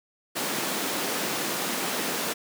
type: high-pass noise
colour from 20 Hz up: pink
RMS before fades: -29 dBFS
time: 0.35-2.34 s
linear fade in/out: 20 ms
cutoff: 200 Hz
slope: 24 dB/octave
effects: none